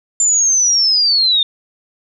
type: linear sweep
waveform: sine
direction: down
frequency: 7220 to 3605 Hz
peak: -10 dBFS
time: 0.2-1.43 s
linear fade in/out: 2 ms
effects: none